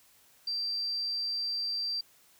sine tone, 4699 Hz, D8, in tune, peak -30 dBFS, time 0.47-2.01 s, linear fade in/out 5 ms, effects white hiss -62 dBFS RMS until 2.39 s

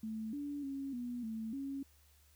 sine tone with pitch steps, 219.7 / 287.7 / 273.8 / 243.3 / 222.2 / 274.5 Hz, A3 / D4 / C#4 / B3 / A3 / C#4, -2 / -36 / -21 / -26 / +17 / -17 cents, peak -38 dBFS, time 0.03-1.83 s, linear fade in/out 5 ms, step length 300 ms, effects added 73 Hz sine -65 dBFS peak until 2.35 s + white hiss -69 dBFS RMS until 2.35 s

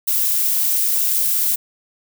violet noise, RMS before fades -18 dBFS, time 0.07-1.56 s, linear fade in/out 10 ms, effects none

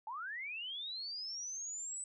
sine linear sweep, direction up, 830.6 to 8060 Hz, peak -40 dBFS, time 0.07-2.04 s, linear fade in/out 2 ms, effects none

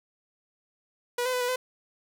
sawtooth tone with pitch steps, 486.2 / 509 / 499.6 / 491.2 / 508 Hz, B4 / C5 / B4 / B4 / B4, -27 / -48 / +20 / -9 / +49 cents, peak -22 dBFS, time 1.18-1.56 s, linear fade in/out 5 ms, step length 76 ms, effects none

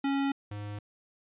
square tone pair in turn, 276.3 / 103.5 Hz, C#4 / G#2, -6 / -5 cents, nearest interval octave + perfect fourth, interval 1699 cents, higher first, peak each -27 / -37 dBFS, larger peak first, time 0.04-0.32 / 0.51-0.79 s, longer neither, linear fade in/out 5 ms, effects resampled to 8000 Hz

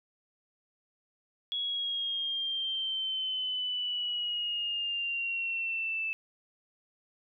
sine exponential sweep, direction down, 3351 to 2631 Hz, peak -30 dBFS, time 1.52-6.13 s, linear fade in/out 0 ms, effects none

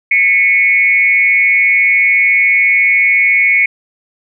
sine tone with frequency modulation, 2207 Hz, C#7, 8 cents flat, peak -7 dBFS, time 0.11-3.66 s, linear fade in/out 5 ms, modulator 200 Hz, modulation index 0.64, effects none

